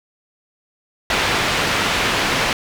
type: low-pass noise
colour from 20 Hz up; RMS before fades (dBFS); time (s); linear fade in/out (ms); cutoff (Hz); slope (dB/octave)
white; -19; 1.1-2.53; 2; 2900; 12
effects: none